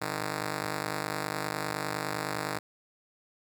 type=ring-modulated tone; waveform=5% pulse; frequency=154.1 Hz; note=D#3; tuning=16 cents flat; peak=-17 dBFS; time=0.01-2.59 s; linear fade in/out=10 ms; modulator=24.9 Hz; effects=none